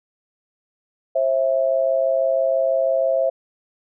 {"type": "tone pair together", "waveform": "sine", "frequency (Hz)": [533.2, 659.3], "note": ["C5", "E5"], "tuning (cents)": [33, 0], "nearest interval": "major third", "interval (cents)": 367, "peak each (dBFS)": -19, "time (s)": [1.15, 3.3], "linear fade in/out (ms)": 10, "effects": []}